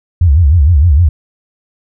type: tone with vibrato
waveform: sine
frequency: 78 Hz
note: D#2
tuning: 5 cents sharp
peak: -4 dBFS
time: 0.21-1.09 s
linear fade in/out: 5 ms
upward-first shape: sine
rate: 6.5 Hz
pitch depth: 250 cents each way
effects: none